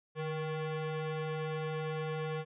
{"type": "ring-modulated tone", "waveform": "45% pulse", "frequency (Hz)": 313.2, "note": "D#4", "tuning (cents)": 11, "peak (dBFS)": -31, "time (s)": [0.15, 2.45], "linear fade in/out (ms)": 50, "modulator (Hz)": 161, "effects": ["resampled to 8000 Hz"]}